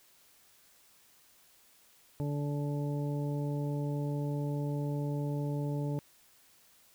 harmonic tone, 144.8 Hz, D3, 24 cents flat, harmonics 1 / 2 / 3 / 4 / 6, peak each -32 / -38 / -42 / -44 / -48 dBFS, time 2.2-5.99 s, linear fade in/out 0 ms, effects white hiss -63 dBFS RMS until 6.94 s

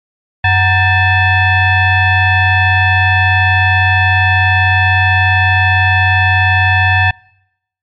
sine tone with frequency modulation, 932.3 Hz, A#5, in tune, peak -7 dBFS, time 0.44-7.11 s, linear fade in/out 5 ms, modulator 839 Hz, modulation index 2, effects noise-tail reverb RT60 0.8 s tail -26 dB re dry + MP3 64 kbps

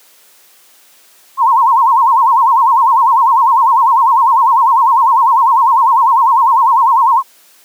sine tone with vibrato, 993 Hz, B5, 9 cents sharp, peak -6 dBFS, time 1.37-7.23 s, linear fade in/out 50 ms, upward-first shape sine, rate 10 Hz, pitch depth 180 cents each way, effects white hiss -46 dBFS RMS until 7.64 s + high-pass 300 Hz 12 dB/octave

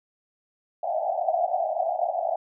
pink band-pass noise, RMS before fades -26 dBFS, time 0.83-2.36 s, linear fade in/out 5 ms, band 630 to 770 Hz, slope 96 dB/octave, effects none

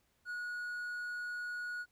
triangle tone, 1455 Hz, F#6, 29 cents flat, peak -36 dBFS, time 0.25-1.86 s, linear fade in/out 50 ms, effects pink hiss -75 dBFS RMS until 1.91 s

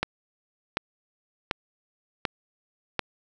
click train, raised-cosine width 0.3 ms, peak -8 dBFS, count 5, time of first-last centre 0.03-2.993 s, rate 1.35 Hz, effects none

